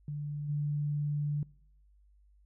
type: tone with level steps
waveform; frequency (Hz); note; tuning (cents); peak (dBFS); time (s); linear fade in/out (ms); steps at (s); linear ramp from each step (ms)
sine; 146.83; D3; 0; -34 / -29; 0.08-1.43; 2; 0.48; 20
effects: noise-tail reverb RT60 0.7 s tail -24 dB re dry + added 50 Hz sine -60 dBFS peak until 2.45 s